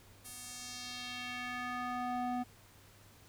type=tone with band-pass filter sweep; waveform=square; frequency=247.3 Hz; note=B3; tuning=3 cents sharp; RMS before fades=-40 dBFS; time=0.24-2.44 s; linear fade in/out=20 ms; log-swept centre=11000 to 540 Hz; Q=1.5; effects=added 100 Hz sine -62 dBFS peak until 3.28 s + pink hiss -61 dBFS RMS until 3.28 s